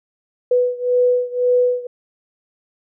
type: beating tone pair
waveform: sine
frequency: 493.9 / 495.8 Hz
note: B4 / B4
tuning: 0 / +7 cents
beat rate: 1.9 Hz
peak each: -16 / -18 dBFS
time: 0.51-1.87 s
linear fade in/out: 5 ms
effects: none